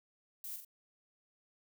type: noise with echo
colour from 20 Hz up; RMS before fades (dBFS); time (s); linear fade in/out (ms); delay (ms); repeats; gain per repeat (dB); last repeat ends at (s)
violet; -44; 0.44-0.56; 2; 44; 2; -5; 0.648
effects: none